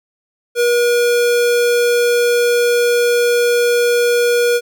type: tone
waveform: square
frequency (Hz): 480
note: B4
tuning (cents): -49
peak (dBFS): -12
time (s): 0.55-4.61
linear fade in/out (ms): 50
effects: none